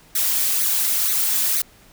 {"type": "noise with flanger", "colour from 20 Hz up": "blue", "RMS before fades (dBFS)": -20, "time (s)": [0.15, 1.62], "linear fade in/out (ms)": 5, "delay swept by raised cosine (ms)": [0.48, 4.88], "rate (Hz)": 2.1, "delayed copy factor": 0.7, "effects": ["pink hiss -51 dBFS RMS until 1.92 s"]}